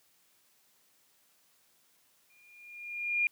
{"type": "tone with exponential growth", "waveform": "sine", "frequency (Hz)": 2415, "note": "D7", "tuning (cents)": 48, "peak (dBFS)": -23, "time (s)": [2.3, 3.27], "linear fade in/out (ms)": 1, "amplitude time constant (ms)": 210, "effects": ["white hiss -68 dBFS RMS until 3.31 s", "high-pass 100 Hz 12 dB/octave"]}